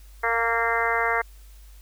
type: harmonic tone with a mistuned harmonic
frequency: 230.4 Hz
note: A#3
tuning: 20 cents flat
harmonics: 2 / 3 / 4 / 5 / 6 / 7 / 8 / 9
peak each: -29 / -29 / -29 / -29 / -29 / -29 / -29 / -29 dBFS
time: 0.23-1.22 s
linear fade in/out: 10 ms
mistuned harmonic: 3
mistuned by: +16 cents
effects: added 50 Hz sine -44 dBFS peak until 1.81 s + white hiss -57 dBFS RMS until 1.81 s